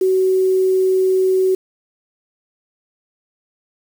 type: tone with quantisation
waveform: sine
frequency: 375.9 Hz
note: F#4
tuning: 27 cents sharp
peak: -12 dBFS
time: 0.01-1.55 s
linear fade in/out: 5 ms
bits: 6
effects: none